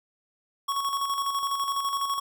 square tone with tremolo, 1108.7 Hz, C#6, in tune, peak -25 dBFS, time 0.68-2.2 s, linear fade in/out 10 ms, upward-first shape square, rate 12 Hz, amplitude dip 45%, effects none

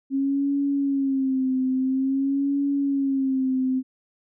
sine tone with vibrato, 270 Hz, C#4, 45 cents flat, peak -20 dBFS, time 0.1-3.83 s, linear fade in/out 50 ms, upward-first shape sine, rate 0.49 Hz, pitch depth 71 cents each way, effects none

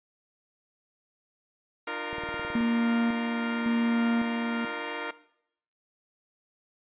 10% pulse chord, Bb major, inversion first, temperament equal with one note detuned, 301.4 / 349.2 / 466.2 Hz, D4 / F4 / Bb4, +45 / 0 / 0 cents, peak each -30 / -30 / -26 dBFS, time 1.87-5.11 s, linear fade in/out 5 ms
click train, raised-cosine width 2 ms, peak -27 dBFS, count 10, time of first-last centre 2.13-2.609 s, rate 18.8 Hz
triangle tone with tremolo, 233.1 Hz, A#3, in tune, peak -21 dBFS, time 2.55-4.65 s, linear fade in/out 2 ms, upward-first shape square, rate 0.9 Hz, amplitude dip 50%
effects noise-tail reverb RT60 0.7 s tail -17 dB re dry + resampled to 8000 Hz

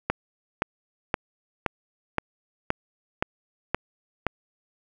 click train, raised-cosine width 0.5 ms, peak -7 dBFS, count 9, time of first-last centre 0.1-4.267 s, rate 1.92 Hz, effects 8-bit

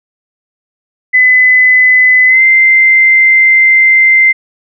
sine tone with pitch glide, 2013 to 2082 Hz, B6 to C7, +33 to -9 cents, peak -3 dBFS, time 1.13-4.33 s, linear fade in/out 20 ms, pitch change +58 cents, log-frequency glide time 2.26-2.42 s, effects none

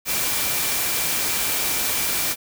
sine tone in noise, 2349 Hz, D7, in tune, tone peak -34 dBFS, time 0.05-2.36 s, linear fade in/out 50 ms, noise white, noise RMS -23 dBFS, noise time 0.05-2.36 s, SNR -14 dB, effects none

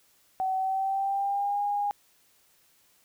sine tone with pitch glide, 758 to 817.1 Hz, F#5 to G#5, +42 to -28 cents, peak -25 dBFS, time 0.4-1.91 s, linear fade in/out 0 ms, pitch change +130 cents, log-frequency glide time 0.56-1.62 s, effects white hiss -64 dBFS RMS until 3.04 s

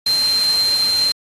sine tone in noise, 4148 Hz, C8, 16 cents flat, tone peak -14 dBFS, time 0.06-1.12 s, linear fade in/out 5 ms, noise white, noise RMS -27 dBFS, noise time 0.06-1.12 s, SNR +10 dB, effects AAC 32 kbps

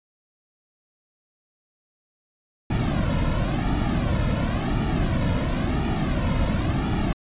brown noise with flanger, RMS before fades -23 dBFS, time 2.7-7.13 s, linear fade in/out 5 ms, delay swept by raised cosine 1.9 to 2.59 ms, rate 0.95 Hz, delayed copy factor -0.8, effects resampled to 8000 Hz

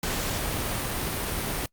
pink noise, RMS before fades -29 dBFS, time 0.03-1.66 s, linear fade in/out 2 ms, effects noise-tail reverb RT60 0.1 s tail -25 dB re dry + Opus 48 kbps

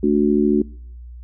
sine chord, D major, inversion second, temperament just, 220.2 / 293.7 / 367.1 Hz, A3 / D4 / F#4, +2 / 0 / -14 cents, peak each -18 dBFS, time 0.03-0.62 s, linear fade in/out 5 ms, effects noise-tail reverb RT60 0.7 s tail -26 dB re dry + added 60 Hz sine -34 dBFS peak until 1.23 s

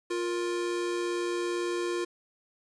square tone pair together, 351.4 / 469.1 Hz, F4 / A#4, +11 / +11 cents, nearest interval perfect fourth, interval 500 cents, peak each -30 / -37 dBFS, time 0.1-2.05 s, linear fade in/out 10 ms, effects resampled to 22050 Hz + 9-bit

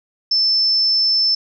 sine tone, 5290 Hz, E8, 5 cents sharp, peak -13 dBFS, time 0.31-1.35 s, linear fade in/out 5 ms, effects none

